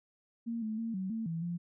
sine tone with pitch steps, 231.6 / 217.6 / 227.8 / 188.7 / 224.3 / 164.8 / 172.8 Hz, A#3 / A3 / A#3 / F#3 / A3 / E3 / F3, -11 / -19 / -40 / +34 / +34 / 0 / -18 cents, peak -33 dBFS, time 0.46-1.58 s, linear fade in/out 20 ms, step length 160 ms, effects none

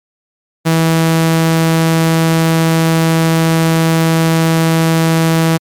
sawtooth tone, 163 Hz, E3, 19 cents flat, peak -5 dBFS, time 0.65-5.58 s, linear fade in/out 20 ms, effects MP3 96 kbps

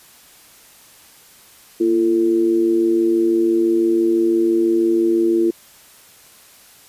sine tone with amplitude modulation, 340.6 Hz, F4, 43 cents flat, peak -10 dBFS, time 1.8-5.51 s, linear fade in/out 10 ms, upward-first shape sine, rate 106 Hz, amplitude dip 65%, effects white hiss -47 dBFS RMS until 6.88 s + resampled to 32000 Hz

